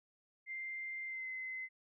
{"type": "tone with pitch glide", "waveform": "sine", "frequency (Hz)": [2093, 2051], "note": ["C7", "C7"], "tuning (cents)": [0, -35], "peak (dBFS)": -40, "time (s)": [0.46, 1.69], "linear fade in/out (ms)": 50, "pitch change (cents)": -35, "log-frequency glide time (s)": [1.06, 1.28], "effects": []}